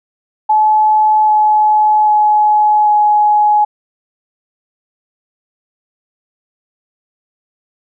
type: tone with pitch steps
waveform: sine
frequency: 858 / 852.1 / 846.2 / 840.3 Hz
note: A5 / G#5 / G#5 / G#5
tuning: -44 / +44 / +32 / +20 cents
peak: -7 dBFS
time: 0.49-3.65 s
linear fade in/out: 10 ms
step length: 790 ms
effects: none